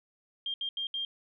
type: tone bursts at uneven times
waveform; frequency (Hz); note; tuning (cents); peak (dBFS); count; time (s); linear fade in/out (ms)
sine; 3200; G7; +35; -31; 4; 0.46-0.54 / 0.61-0.69 / 0.77-0.87 / 0.94-1.05; 2
effects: none